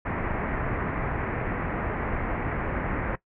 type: low-pass noise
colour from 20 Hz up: pink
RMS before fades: -29 dBFS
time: 0.05-3.16 s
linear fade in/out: 10 ms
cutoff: 2200 Hz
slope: 48 dB/octave
effects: noise-tail reverb RT60 0.1 s tail -19 dB re dry